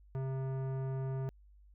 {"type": "tone with tanh clipping", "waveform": "sine", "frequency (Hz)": 133, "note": "C3", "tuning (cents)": 29, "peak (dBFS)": -36, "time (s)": [0.15, 1.29], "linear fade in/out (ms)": 0, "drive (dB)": 16, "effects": ["added 50 Hz sine -57 dBFS peak until 1.74 s"]}